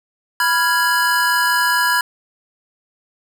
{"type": "chord", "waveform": "square", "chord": "F diminished", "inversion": "second", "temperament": "equal", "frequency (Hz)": [987.8, 1396.9, 1661.2], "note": ["Cb6", "F6", "Ab6"], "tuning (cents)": [0, 0, 0], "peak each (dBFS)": [-19, -22, -18], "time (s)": [0.4, 2.01], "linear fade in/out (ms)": 2, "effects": []}